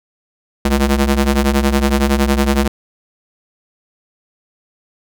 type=ring-modulated tone; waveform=sawtooth; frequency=138 Hz; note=C#3; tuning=7 cents flat; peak=-5 dBFS; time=0.65-2.68 s; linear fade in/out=5 ms; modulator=74.4 Hz; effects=none